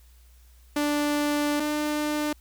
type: tone pair in turn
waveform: sawtooth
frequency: 293.7 / 299.4 Hz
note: D4 / D4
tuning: 0 / +33 cents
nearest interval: unison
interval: 33 cents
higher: second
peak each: -19 / -21 dBFS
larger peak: first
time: 0.76-1.6 / 1.6-2.33 s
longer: first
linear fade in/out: 5 ms
effects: added 60 Hz sine -51 dBFS peak until 2.4 s + white hiss -62 dBFS RMS until 2.4 s